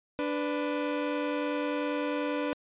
30% pulse tone pair together, 293.7 / 497.1 Hz, D4 / B4, 0 / +11 cents, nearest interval major sixth, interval 911 cents, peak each -28 / -30 dBFS, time 0.19-2.53 s, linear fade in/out 0 ms, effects resampled to 8000 Hz

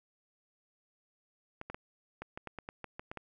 clicks, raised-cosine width 0.5 ms, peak -26 dBFS, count 12, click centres 1.614 / 1.7 / 1.745 / 2.22 / 2.375 / 2.473 / 2.587 / 2.689 / 2.843 / 2.995 / 3.115 / 3.173 s, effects none

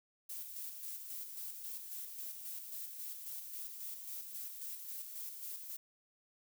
violet noise with tremolo, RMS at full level -44 dBFS, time 0.29-5.77 s, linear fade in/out 10 ms, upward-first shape square, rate 3.7 Hz, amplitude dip 40%, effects none

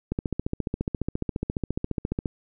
click train, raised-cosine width 3 ms, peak -13 dBFS, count 32, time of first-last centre 0.12-2.258 s, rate 14.5 Hz, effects none

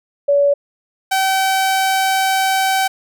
sine / sawtooth tone pair in turn, 569 / 767.4 Hz, C#5 / G5, +45 / -37 cents, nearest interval perfect fourth, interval 518 cents, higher second, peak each -10 dBFS, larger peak neither, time 0.28-0.54 / 1.11-2.88 s, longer second, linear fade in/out 10 ms, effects none

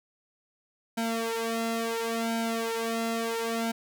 sawtooth tone with flanger, 228.2 Hz, A#3, 37 cents flat, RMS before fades -30 dBFS, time 0.97-3.72 s, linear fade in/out 10 ms, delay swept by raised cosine 1.3 to 2.9 ms, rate 0.72 Hz, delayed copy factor +1, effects none

